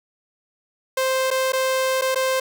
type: tone with dropouts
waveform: sawtooth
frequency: 523.3 Hz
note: C5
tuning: in tune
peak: -15 dBFS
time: 0.97-2.4 s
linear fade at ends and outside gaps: 5 ms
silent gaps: 1.305-1.311 / 1.522-1.532 / 2.013-2.019 / 2.147-2.157 s
effects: none